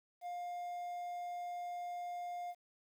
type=tone with quantisation; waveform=triangle; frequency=706 Hz; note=F5; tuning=19 cents sharp; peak=-38 dBFS; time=0.21-2.55 s; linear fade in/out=50 ms; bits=11; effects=none